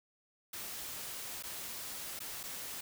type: noise with dropouts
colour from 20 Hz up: white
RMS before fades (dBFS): -43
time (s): 0.53-2.81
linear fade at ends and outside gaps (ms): 5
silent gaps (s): 1.426-1.435 / 2.192-2.202 / 2.432-2.436
effects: none